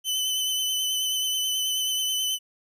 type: tone with vibrato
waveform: sawtooth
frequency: 3030 Hz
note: F#7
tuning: 40 cents sharp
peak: -21 dBFS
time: 0.04-2.39 s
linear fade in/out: 50 ms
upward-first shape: triangle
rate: 9.3 Hz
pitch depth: 30 cents each way
effects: none